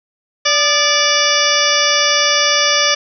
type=harmonic tone with a mistuned harmonic; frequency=581 Hz; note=D5; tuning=19 cents flat; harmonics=1 / 2 / 3 / 4 / 5 / 6 / 8 / 9 / 10; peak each=-20 / -20 / -20 / -20 / -20 / -20 / -20 / -20 / -20 dBFS; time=0.45-2.95 s; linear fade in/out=10 ms; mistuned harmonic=2; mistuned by=+68 cents; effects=none